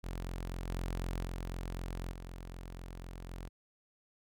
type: tone with level steps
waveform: sawtooth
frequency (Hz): 43.98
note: F1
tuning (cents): +13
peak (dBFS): -34 / -31 / -34 / -40 / -38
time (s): 0.03-3.49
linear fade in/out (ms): 20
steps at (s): 0.68 / 1.24 / 2.11 / 3.29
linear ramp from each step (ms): 20
effects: none